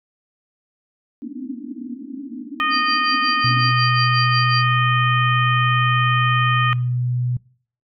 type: band-pass noise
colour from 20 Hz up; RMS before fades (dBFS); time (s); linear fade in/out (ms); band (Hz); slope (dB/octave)
pink; -32; 1.22-3.71; 0; 230 to 300; 96
type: harmonic tone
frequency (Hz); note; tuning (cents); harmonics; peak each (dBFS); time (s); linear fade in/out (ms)
617; D#5; -15; 2 / 3 / 4 / 5; -19 / -23 / -25 / -27; 2.6-6.73; 0
type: tone with tremolo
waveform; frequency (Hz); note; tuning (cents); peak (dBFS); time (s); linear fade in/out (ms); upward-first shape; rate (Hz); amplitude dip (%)
sine; 4696; D8; -1; -20; 2.7-4.65; 50; sine; 5.5; 85
type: tone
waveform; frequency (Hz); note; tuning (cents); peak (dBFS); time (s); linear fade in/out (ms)
sine; 123.47; B2; 0; -18; 3.44-7.37; 5
effects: noise-tail reverb RT60 0.5 s tail -23 dB re dry